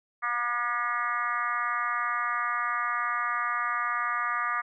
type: harmonic tone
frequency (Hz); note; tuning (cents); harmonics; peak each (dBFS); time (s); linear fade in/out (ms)
240.2; B3; -48; 3 / 4 / 5 / 6 / 7 / 8 / 9; -40 / -40 / -28 / -36 / -36 / -35 / -39; 0.22-4.62; 20
effects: none